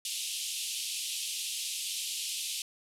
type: band-pass noise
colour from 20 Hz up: pink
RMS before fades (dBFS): -36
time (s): 0.05-2.62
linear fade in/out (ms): 2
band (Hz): 2700 to 12000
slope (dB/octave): 48
effects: none